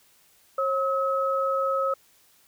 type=tone pair together; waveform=sine; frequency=540.7 / 1284 Hz; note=C#5 / E6; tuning=-43 / -46 cents; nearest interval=octave + minor third; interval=1497 cents; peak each=-25 dBFS; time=0.58-1.94 s; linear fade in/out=5 ms; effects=white hiss -60 dBFS RMS until 2.47 s